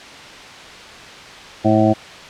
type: harmonic tone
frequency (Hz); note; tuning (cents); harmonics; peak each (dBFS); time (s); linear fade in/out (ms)
108.5; A2; -24; 1 / 2 / 3 / 5 / 6 / 7; -19 / -17 / -16 / -21 / -18 / -20; 1.64-1.94; 20
effects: white hiss -36 dBFS RMS until 2.29 s + low-pass 4000 Hz 12 dB/octave